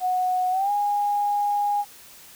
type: tone with pitch glide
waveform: sine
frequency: 735 to 820.3 Hz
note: F#5 to G#5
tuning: -12 to -22 cents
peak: -20 dBFS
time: 0-1.85 s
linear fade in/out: 50 ms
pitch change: +190 cents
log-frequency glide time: 0.51-0.71 s
effects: white hiss -47 dBFS RMS until 2.35 s